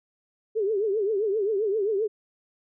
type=tone with vibrato; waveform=sine; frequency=415.3 Hz; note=G#4; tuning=in tune; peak=-22 dBFS; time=0.55-2.08 s; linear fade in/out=20 ms; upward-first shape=triangle; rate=7.6 Hz; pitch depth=170 cents each way; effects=none